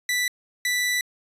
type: tone pair in turn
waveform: sawtooth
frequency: 1975.5 / 1975.5 Hz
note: B6 / B6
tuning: 0 / 0 cents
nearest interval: unison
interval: 0 cents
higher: neither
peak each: -18 dBFS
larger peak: neither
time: 0.09-0.28 / 0.65-1.01 s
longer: second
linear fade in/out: 2 ms
effects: resampled to 32000 Hz